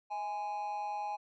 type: tone with amplitude modulation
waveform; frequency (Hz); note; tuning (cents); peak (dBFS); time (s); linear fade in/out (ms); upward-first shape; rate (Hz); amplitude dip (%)
triangle; 830; G#5; -1; -30; 0.1-1.17; 20; sine; 190; 60
effects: resampled to 16000 Hz